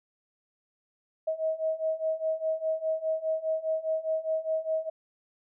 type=beating tone pair; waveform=sine; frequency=634 / 638.9 Hz; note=D#5 / D#5; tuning=+32 / +46 cents; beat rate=4.9 Hz; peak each=-31 / -29 dBFS; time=1.27-4.9 s; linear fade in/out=10 ms; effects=none